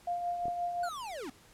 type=tone with tremolo; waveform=sine; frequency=701 Hz; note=F5; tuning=6 cents sharp; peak=-29 dBFS; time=0.07-0.89 s; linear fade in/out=5 ms; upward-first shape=triangle; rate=5.7 Hz; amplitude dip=50%
type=clicks; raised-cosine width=2 ms; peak=-30 dBFS; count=2; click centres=0.456 / 0.482 s
type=linear sweep; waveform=square; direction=down; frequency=1497 to 232.3 Hz; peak=-39 dBFS; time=0.83-1.3 s; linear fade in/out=5 ms
effects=pink hiss -59 dBFS RMS until 1.53 s + low-pass 12000 Hz 12 dB/octave